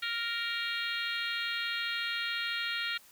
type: harmonic tone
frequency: 466.2 Hz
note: A#4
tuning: in tune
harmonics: 3 / 4 / 5 / 6 / 7 / 8 / 9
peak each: -37 / -38 / -39 / -40 / -40 / -41 / -42 dBFS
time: 0.02-2.98 s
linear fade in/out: 10 ms
effects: white hiss -58 dBFS RMS until 3.11 s